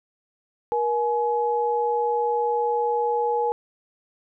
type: tone pair together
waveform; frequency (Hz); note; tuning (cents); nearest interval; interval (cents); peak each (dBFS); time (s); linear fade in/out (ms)
sine; 475 / 845; A#4 / G#5; +33 / +30; minor seventh; 997; -23 / -23; 0.72-3.52; 0
effects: none